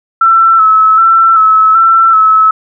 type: tone with vibrato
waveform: sine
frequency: 1318.5 Hz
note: E6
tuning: in tune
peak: -3 dBFS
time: 0.21-2.51 s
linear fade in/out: 5 ms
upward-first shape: square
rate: 1.3 Hz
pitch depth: 29 cents each way
effects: none